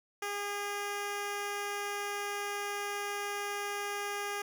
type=tone; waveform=10% pulse; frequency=407.3 Hz; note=G#4; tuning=34 cents flat; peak=-26 dBFS; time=0.22-4.42 s; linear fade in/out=5 ms; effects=none